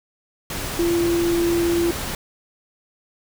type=tone in noise; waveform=sine; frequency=341.4 Hz; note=F4; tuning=39 cents flat; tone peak=-17 dBFS; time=0.79-1.91 s; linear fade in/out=2 ms; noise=pink; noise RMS=-28 dBFS; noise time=0.5-2.15 s; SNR=+8 dB; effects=none